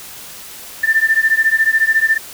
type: beating tone pair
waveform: sine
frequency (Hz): 1775 / 1789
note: A6 / A6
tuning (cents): +15 / +28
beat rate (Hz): 14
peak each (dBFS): -14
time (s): 0.83-2.18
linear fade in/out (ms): 10
effects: white hiss -34 dBFS RMS until 2.33 s